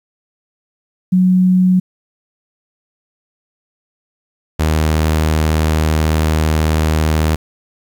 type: tone pair in turn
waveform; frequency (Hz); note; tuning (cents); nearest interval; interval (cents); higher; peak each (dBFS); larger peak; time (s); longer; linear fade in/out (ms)
sine / sawtooth; 183.9 / 78.22; F#3 / D#2; -10 / +10; octave + minor third; 1480; first; -8; neither; 1.12-1.8 / 4.59-7.36; second; 10
effects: 8-bit